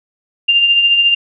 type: tone with tremolo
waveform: sine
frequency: 2794 Hz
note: F7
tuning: in tune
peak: -6 dBFS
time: 0.48-1.15 s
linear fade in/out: 10 ms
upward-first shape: triangle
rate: 14 Hz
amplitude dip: 50%
effects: none